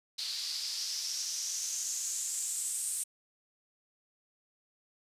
white noise with band-pass filter sweep, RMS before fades -36 dBFS, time 0.18-3.04 s, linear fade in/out 10 ms, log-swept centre 4300 to 8800 Hz, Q 4.6, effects resampled to 32000 Hz

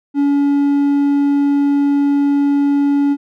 triangle tone, 283.7 Hz, C#4, 40 cents sharp, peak -9 dBFS, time 0.14-3.17 s, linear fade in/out 50 ms, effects none

